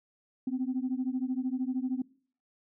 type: beating tone pair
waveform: sine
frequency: 251.3 / 264.3 Hz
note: B3 / C4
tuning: +30 / +18 cents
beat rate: 13 Hz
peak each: -31 / -31 dBFS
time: 0.47-2.02 s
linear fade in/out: 5 ms
effects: noise-tail reverb RT60 0.5 s tail -23 dB re dry + tanh soft clip ceiling -23 dBFS